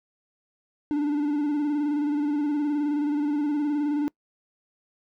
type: tone with vibrato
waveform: triangle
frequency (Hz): 293.7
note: D4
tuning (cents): 0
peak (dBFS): -20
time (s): 0.91-4.08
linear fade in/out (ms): 0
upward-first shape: square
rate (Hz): 19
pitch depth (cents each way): 37
effects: noise-tail reverb RT60 0.1 s tail -25 dB re dry